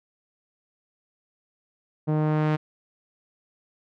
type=tone with low-pass filter sweep; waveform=sawtooth; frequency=153.4 Hz; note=D#3; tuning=24 cents flat; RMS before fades=-23 dBFS; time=2.07-2.57 s; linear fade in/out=20 ms; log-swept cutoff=680 to 2500 Hz; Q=0.73; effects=none